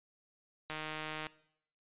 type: click train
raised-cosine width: 0.3 ms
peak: -24 dBFS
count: 89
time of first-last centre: 0.7-1.268 s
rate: 155 Hz
effects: noise-tail reverb RT60 0.7 s tail -19 dB re dry + resampled to 8000 Hz